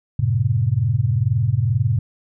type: chord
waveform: sine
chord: F# diminished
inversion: none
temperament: just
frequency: 92.5 / 111 / 133.2 Hz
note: F#2 / A2 / C3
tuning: 0 / +16 / +31 cents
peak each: -24 / -18 / -20 dBFS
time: 0.19-1.99 s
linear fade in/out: 5 ms
effects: none